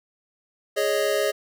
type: chord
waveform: square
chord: Ab suspended fourth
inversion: none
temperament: equal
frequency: 415.3 / 554.4 / 622.3 Hz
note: Ab4 / Db5 / Eb5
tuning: 0 / 0 / 0 cents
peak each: -26 dBFS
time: 0.76-1.32 s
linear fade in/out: 20 ms
effects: none